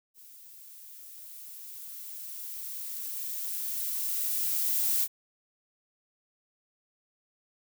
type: noise with level ramp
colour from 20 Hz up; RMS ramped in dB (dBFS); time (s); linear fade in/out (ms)
violet; -52 to -26; 0.14-5.08; 50
effects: none